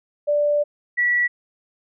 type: tone pair in turn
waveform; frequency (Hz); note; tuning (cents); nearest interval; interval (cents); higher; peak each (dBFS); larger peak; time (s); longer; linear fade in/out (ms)
sine; 587.3 / 1943.7; D5 / B6; 0 / -28; octave + major sixth; 2072; second; -16; neither; 0.27-0.64 / 0.97-1.28; first; 20
effects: none